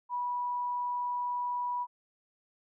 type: tone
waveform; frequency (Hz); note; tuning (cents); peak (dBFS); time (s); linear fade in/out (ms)
sine; 978; B5; -17; -30; 0.09-1.87; 50
effects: none